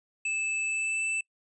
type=tone with pitch glide; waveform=square; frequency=2625 to 2645 Hz; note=E7 to E7; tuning=-8 to +5 cents; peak=-28 dBFS; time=0.25-1.21 s; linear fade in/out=5 ms; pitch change=+13 cents; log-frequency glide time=0.68-1.04 s; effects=noise-tail reverb RT60 0.1 s tail -25 dB re dry + resampled to 22050 Hz